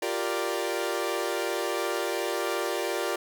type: chord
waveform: sawtooth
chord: G minor seventh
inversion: third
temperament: equal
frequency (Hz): 349.2 / 392 / 466.2 / 587.3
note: F4 / G4 / Bb4 / D5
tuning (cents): 0 / 0 / 0 / 0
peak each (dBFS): -29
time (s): 0.02-3.16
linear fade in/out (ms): 5
effects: none